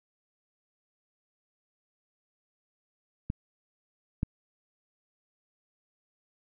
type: clicks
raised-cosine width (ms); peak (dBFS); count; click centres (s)
5; -18 / -15; 2; 3.301 / 4.231
effects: none